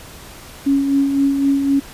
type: tone with tremolo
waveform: sine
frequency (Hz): 277.2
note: C#4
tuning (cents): 0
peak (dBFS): -11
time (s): 0.66-1.8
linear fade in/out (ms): 10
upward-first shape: sine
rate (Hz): 3.9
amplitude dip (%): 45
effects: pink hiss -38 dBFS RMS until 1.93 s + resampled to 32000 Hz